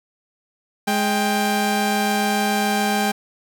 sawtooth tone pair together, 209.3 / 790.2 Hz, G#3 / G5, +14 / +14 cents, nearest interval octave + major seventh, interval 2300 cents, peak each -17 dBFS, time 0.87-3.12 s, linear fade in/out 10 ms, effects none

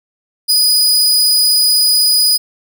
sawtooth tone, 4958 Hz, D#8, 7 cents flat, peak -6 dBFS, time 0.48-2.38 s, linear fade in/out 20 ms, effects none

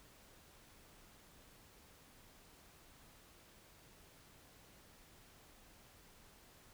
silence, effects pink hiss -63 dBFS RMS until 6.73 s

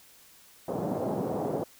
white band-pass noise, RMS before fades -31 dBFS, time 0.68-1.64 s, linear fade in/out 5 ms, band 120 to 680 Hz, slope 24 dB/octave, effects white hiss -56 dBFS RMS until 1.79 s

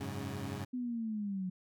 20% pulse chord, F# suspended second, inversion none, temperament equal with one note detuned, 92.5 / 103.83 / 136.53 Hz, F#2 / G#2 / C#3, 0 / 0 / -26 cents, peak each -38 / -37 / -37 dBFS, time 0-0.65 s, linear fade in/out 10 ms
sine linear sweep, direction down, 253.8 to 180.7 Hz, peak -34 dBFS, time 0.73-1.5 s, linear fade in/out 10 ms
effects none

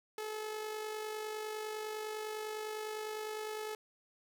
sawtooth tone with amplitude modulation, 430.4 Hz, A4, 38 cents flat, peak -33 dBFS, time 0.18-3.75 s, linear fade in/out 2 ms, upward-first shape sine, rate 49.9 Hz, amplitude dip 40%, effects none

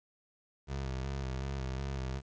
25% pulse tone with vibrato, 66.6 Hz, C2, 31 cents sharp, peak -31 dBFS, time 0.67-2.22 s, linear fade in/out 50 ms, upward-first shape square, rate 2.7 Hz, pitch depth 38 cents each way, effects resampled to 16000 Hz + 10-bit

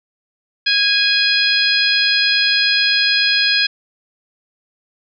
harmonic tone with a mistuned harmonic, 830.6 Hz, G#5, in tune, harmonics 2 / 3 / 4 / 5 / 6, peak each -19 / -19 / -19 / -19 / -19 dBFS, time 0.66-3.67 s, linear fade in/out 10 ms, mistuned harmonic 2, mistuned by -17 cents, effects none

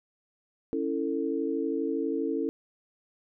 sine chord, A major, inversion first, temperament equal with one note detuned, 277.2 / 329.6 / 446.7 Hz, C#4 / E4 / A4, 0 / 0 / +26 cents, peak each -31 dBFS, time 0.73-2.49 s, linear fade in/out 0 ms, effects none

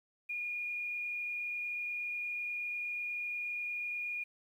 sine tone with frequency modulation, 2434 Hz, D#7, 39 cents flat, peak -35 dBFS, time 0.29-4.24 s, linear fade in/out 10 ms, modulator 28.3 Hz, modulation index 0.88, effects 11-bit

